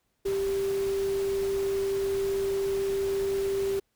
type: tone in noise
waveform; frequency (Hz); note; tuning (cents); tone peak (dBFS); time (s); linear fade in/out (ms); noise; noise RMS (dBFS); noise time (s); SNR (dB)
sine; 392; G4; 0; -25; 0.25-3.8; 10; pink; -41; 0.25-3.8; +13
effects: pink hiss -75 dBFS RMS until 3.95 s